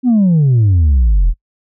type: exponential sweep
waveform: sine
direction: down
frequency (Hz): 261.6 to 38.04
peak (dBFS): -5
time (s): 0.03-1.34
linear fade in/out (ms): 50
effects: noise-tail reverb RT60 0.1 s tail -24 dB re dry + tanh soft clip ceiling -6 dBFS